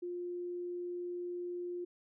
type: tone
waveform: sine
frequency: 353 Hz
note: F4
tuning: 19 cents sharp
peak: -37 dBFS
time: 0.02-1.85 s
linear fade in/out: 10 ms
effects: none